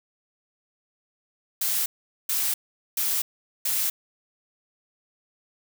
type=noise bursts; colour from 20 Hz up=blue; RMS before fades=-25 dBFS; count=4; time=1.61-3.9 s; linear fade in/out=5 ms; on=250 ms; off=430 ms; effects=none